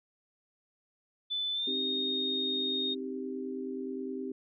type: tone with pitch glide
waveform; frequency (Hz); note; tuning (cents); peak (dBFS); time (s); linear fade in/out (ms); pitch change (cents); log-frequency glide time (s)
sine; 3507 to 3705; A7 to A#7; -6 to -11; -30; 1.3-2.95; 20; +95; 1.53-1.75
type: chord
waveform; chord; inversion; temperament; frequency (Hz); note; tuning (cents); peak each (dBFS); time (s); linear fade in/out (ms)
sine; C minor; none; equal; 261.6 / 311.1 / 392; C4 / Eb4 / G4; 0 / 0 / 0; -37 / -43 / -38; 1.67-4.32; 5
effects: none